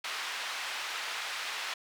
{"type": "band-pass noise", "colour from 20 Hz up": "white", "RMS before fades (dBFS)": -37, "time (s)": [0.04, 1.74], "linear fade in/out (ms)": 5, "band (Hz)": [920, 3200], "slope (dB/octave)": 12, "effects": []}